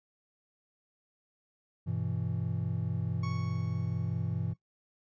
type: chord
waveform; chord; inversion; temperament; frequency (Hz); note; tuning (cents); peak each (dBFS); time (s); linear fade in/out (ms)
triangle; E minor; first; just; 98.89 / 123.61 / 164.81; G2 / B2 / E3; +16 / +2 / 0; -33; 1.86-4.54; 20
type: tone with exponential decay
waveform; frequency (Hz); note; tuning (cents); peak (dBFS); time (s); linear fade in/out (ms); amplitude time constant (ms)
30% pulse; 1108.7; C#6; 0; -37; 3.23-4.57; 5; 290
effects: noise-tail reverb RT60 0.1 s tail -18 dB re dry + resampled to 16000 Hz